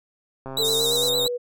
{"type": "click train", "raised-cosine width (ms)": 1, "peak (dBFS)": -21, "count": 108, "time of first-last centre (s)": [0.46, 1.265], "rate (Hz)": 133}
{"type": "tone with vibrato", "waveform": "40% pulse", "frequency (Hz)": 3832, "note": "A#7", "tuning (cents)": 47, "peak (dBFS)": -20, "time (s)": [0.57, 1.28], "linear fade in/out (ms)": 2, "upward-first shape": "sine", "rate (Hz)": 8.8, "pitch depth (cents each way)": 80}
{"type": "tone with pitch glide", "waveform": "sine", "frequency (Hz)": [444.9, 488], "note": ["A4", "B4"], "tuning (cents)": [19, -21], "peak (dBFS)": -24, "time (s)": [0.58, 1.38], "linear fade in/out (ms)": 20, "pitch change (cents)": 160, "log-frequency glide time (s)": [0.71, 1.04]}
{"type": "band-pass noise", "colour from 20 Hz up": "white", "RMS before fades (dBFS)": -32, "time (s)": [0.64, 1.1], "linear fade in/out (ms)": 10, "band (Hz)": [5200, 11000], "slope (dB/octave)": 48}
{"effects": []}